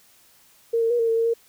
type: tone with pitch steps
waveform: sine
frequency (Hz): 461.4 / 455.7 / 479.3 / 458.7 / 453.1 / 457.4 / 462.4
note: A#4 / A#4 / A#4 / A#4 / A#4 / A#4 / A#4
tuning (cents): -18 / -39 / +48 / -28 / -49 / -33 / -14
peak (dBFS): -18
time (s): 0.73-1.339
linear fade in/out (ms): 10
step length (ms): 87
effects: white hiss -56 dBFS RMS until 1.48 s